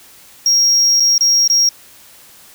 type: tone with dropouts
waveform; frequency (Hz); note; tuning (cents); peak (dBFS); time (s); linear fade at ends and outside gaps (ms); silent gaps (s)
triangle; 5600; F8; +4; -8; 0.46-1.69; 2; 0.999-1.003 / 1.18-1.208 / 1.477-1.499
effects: white hiss -43 dBFS RMS until 2.54 s